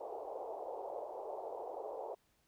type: band-pass noise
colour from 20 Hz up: pink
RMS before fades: -44 dBFS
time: 0-2.15 s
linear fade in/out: 10 ms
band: 410 to 880 Hz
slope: 48 dB/octave
effects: pink hiss -75 dBFS RMS until 2.47 s

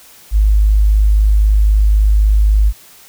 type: tone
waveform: sine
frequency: 51.91 Hz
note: G#1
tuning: in tune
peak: -7 dBFS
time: 0.31-2.73 s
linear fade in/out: 50 ms
effects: white hiss -42 dBFS RMS until 3.08 s

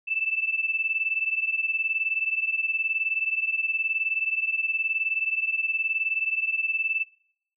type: beating tone pair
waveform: sine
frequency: 2637 / 2656 Hz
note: E7 / E7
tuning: 0 / +12 cents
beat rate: 19 Hz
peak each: -26 / -28 dBFS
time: 0.07-7.04 s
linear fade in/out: 20 ms
effects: noise-tail reverb RT60 0.8 s tail -26 dB re dry

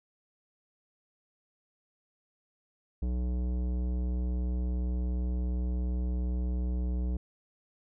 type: tone with tanh clipping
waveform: sine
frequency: 61.4 Hz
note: B1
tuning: 9 cents flat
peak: -30 dBFS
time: 3.02-7.17 s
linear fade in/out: 5 ms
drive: 15 dB
effects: none

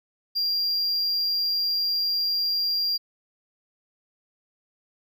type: tone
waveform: triangle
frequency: 4772 Hz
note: D8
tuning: 27 cents sharp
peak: -21 dBFS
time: 0.35-2.98 s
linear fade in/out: 20 ms
effects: none

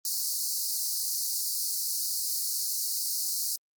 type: high-pass noise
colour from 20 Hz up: pink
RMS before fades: -30 dBFS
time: 0.05-3.56 s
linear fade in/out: 2 ms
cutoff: 4300 Hz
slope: 96 dB/octave
effects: Opus 32 kbps

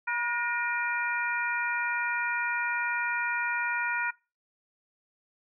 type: harmonic tone with a mistuned harmonic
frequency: 480 Hz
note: B4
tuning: 49 cents flat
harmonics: 2 / 3 / 4 / 5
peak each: -33 / -30 / -34 / -34 dBFS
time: 0.07-4.11 s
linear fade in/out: 10 ms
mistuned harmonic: 4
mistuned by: -56 cents
effects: noise-tail reverb RT60 0.3 s tail -23 dB re dry

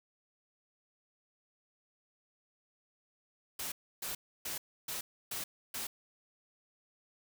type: noise bursts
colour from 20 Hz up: white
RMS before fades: -39 dBFS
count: 6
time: 3.59-5.87 s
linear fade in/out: 5 ms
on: 130 ms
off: 300 ms
effects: none

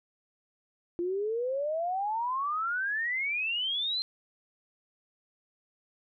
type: exponential sweep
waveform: sine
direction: up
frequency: 340.3 to 4186 Hz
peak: -28 dBFS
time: 0.99-4.02 s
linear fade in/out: 0 ms
effects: none

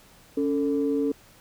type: tone pair together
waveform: sine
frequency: 280 / 445 Hz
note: C#4 / A4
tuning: +18 / +20 cents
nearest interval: minor sixth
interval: 802 cents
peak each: -23 / -25 dBFS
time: 0.37-1.12 s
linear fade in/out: 5 ms
effects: tanh soft clip ceiling -15 dBFS + pink hiss -54 dBFS RMS until 1.4 s

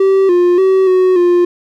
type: tone with pitch steps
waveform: triangle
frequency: 386.5 / 353.6 / 380.4 / 370.4 / 352.2 Hz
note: G4 / F4 / F#4 / F#4 / F4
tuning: -24 / +22 / +48 / +2 / +15 cents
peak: -5 dBFS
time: 0-1.45 s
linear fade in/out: 5 ms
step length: 290 ms
effects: none

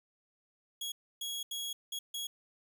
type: tone bursts at uneven times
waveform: sawtooth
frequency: 3323 Hz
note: G#7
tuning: in tune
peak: -33 dBFS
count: 5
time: 0.81-0.92 / 1.21-1.43 / 1.51-1.73 / 1.92-1.99 / 2.14-2.27 s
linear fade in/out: 5 ms
effects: none

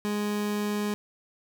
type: tone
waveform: 30% pulse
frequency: 207.7 Hz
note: G#3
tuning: in tune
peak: -24 dBFS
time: 0.05-0.94 s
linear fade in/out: 0 ms
effects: none

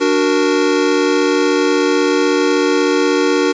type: chord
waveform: square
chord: D augmented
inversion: none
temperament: equal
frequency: 293.7 / 370 / 466.2 Hz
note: D4 / F#4 / A#4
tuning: 0 / 0 / 0 cents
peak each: -17 dBFS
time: 0-3.53 s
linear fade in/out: 20 ms
effects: resampled to 16000 Hz + 7-bit

